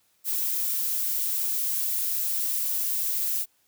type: noise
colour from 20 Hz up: violet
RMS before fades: -27 dBFS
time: 0.24-3.46 s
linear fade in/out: 50 ms
effects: white hiss -67 dBFS RMS until 3.67 s

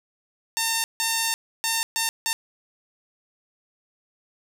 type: tone bursts at uneven times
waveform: 5% pulse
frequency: 907 Hz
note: A#5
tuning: 48 cents flat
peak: -10 dBFS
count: 5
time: 0.57-0.84 / 1-1.34 / 1.64-1.83 / 1.96-2.09 / 2.26-2.33 s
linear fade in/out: 0 ms
effects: none

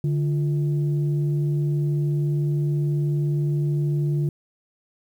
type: tone pair together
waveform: sine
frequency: 146.83 / 346.7 Hz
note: D3 / F4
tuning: 0 / -13 cents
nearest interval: octave + minor third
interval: 1487 cents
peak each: -19 / -30 dBFS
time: 0.04-4.29 s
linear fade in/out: 2 ms
effects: tanh soft clip ceiling -14 dBFS + 9-bit

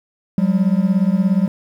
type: beating tone pair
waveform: triangle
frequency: 181.9 / 198.9 Hz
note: F#3 / G3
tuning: -29 / +25 cents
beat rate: 17 Hz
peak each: -14 dBFS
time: 0.38-1.48 s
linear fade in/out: 2 ms
effects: 8-bit

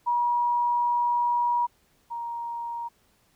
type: tone pair in turn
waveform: sine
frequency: 960 / 939.2 Hz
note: B5 / A#5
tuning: -49 / +13 cents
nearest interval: unison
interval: 38 cents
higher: first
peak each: -21 / -30 dBFS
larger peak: first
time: 0.06-1.67 / 2.1-2.89 s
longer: first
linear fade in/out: 20 ms
effects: pink hiss -65 dBFS RMS until 3.35 s

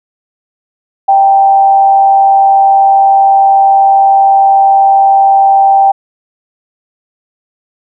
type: tone with frequency modulation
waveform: sine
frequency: 784 Hz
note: G5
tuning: in tune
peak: -3 dBFS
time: 1.08-5.92 s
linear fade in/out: 10 ms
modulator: 145 Hz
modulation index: 0.23
effects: none

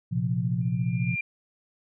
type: chord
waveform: sine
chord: Bb suspended second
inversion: none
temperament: equal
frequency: 116.54 / 130.81 / 174.61 Hz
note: Bb2 / C3 / F3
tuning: 0 / 0 / 0 cents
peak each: -28 dBFS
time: 0.11-1.16 s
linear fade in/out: 20 ms
type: tone with exponential growth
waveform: sine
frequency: 2389 Hz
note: D7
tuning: 29 cents sharp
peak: -25 dBFS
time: 0.61-1.21 s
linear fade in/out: 5 ms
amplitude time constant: 130 ms
effects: none

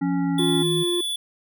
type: tone with pitch glide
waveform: sine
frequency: 174.61 to 159.2 Hz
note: F3 to D#3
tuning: 0 to +40 cents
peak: -24 dBFS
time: 0.01-0.84 s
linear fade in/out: 20 ms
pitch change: -160 cents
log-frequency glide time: 0.17-0.66 s
type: harmonic tone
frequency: 277.2 Hz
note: C#4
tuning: in tune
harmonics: 1 / 3 / 5 / 7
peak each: -22 / -34 / -41 / -43 dBFS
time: 0.01-0.63 s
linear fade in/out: 10 ms
type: tone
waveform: square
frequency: 3447 Hz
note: A7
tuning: 36 cents flat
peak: -25 dBFS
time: 0.38-1.16 s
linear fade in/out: 5 ms
type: tone with vibrato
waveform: triangle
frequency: 352.2 Hz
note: F4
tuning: 15 cents sharp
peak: -20 dBFS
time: 0.39-1.01 s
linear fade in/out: 5 ms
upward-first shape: triangle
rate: 3.4 Hz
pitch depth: 8 cents each way
effects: none

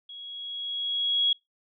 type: tone with level ramp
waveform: sine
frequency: 3322 Hz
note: G#7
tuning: in tune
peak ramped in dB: -40 to -19 dBFS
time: 0.09-1.33 s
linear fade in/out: 5 ms
effects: noise-tail reverb RT60 0.2 s tail -26 dB re dry

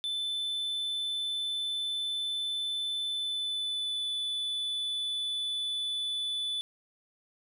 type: tone with pitch glide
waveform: triangle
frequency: 3520 to 3480 Hz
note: A7 to A7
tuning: 0 to -20 cents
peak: -29 dBFS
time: 0.04-6.61 s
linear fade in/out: 0 ms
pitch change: -20 cents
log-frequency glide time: 3.07-4.09 s
effects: none

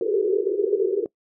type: band-pass noise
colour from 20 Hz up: pink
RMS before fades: -22 dBFS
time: 0.01-1.06 s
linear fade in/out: 2 ms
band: 370 to 460 Hz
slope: 96 dB/octave
effects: noise-tail reverb RT60 0.1 s tail -21 dB re dry

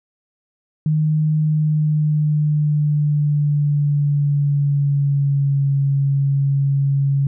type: tone with pitch glide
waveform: sine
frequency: 154.2 to 138.97 Hz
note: D#3 to C#3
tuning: -15 to +5 cents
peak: -14 dBFS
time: 0.86-7.27 s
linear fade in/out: 2 ms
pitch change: -180 cents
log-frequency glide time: 1.39-5.72 s
effects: none

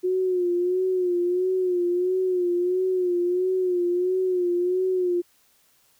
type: tone with vibrato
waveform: sine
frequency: 361.9 Hz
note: F#4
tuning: 38 cents flat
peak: -20 dBFS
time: 0.03-5.22 s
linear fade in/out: 20 ms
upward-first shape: sine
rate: 1.5 Hz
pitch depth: 57 cents each way
effects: white hiss -62 dBFS RMS until 5.99 s

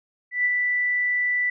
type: tone with ADSR envelope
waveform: sine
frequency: 1975.5 Hz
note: B6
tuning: in tune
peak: -17 dBFS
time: 0.31-1.5 s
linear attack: 140 ms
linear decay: 33 ms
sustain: -3 dB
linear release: 5 ms
effects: none

